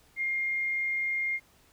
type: tone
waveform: sine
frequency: 2122 Hz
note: C7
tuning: 24 cents sharp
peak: -27 dBFS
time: 0.16-1.4 s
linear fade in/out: 50 ms
effects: pink hiss -62 dBFS RMS until 1.72 s